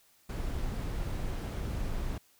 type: noise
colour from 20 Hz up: brown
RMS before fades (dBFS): -34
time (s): 0.29-2.18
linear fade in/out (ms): 5
effects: white hiss -65 dBFS RMS until 2.39 s